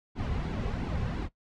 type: noise with flanger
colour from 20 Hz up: brown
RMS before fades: -32 dBFS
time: 0.15-1.29 s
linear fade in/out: 50 ms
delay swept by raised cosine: 1.6 to 3.3 ms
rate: 2.9 Hz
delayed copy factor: -0.6
effects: noise-tail reverb RT60 0.1 s tail -17 dB re dry + low-pass 4000 Hz 12 dB/octave